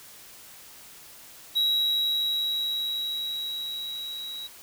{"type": "tone with level ramp", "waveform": "triangle", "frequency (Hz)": 3863, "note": "B7", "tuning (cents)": -39, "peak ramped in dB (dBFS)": [-19, -33], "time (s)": [1.55, 4.48], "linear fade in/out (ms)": 20, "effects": ["white hiss -48 dBFS RMS until 4.62 s"]}